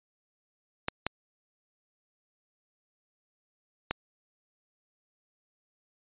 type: clicks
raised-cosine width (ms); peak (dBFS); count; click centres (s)
0.3; -12; 3; 0.884 / 1.066 / 3.91
effects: resampled to 8000 Hz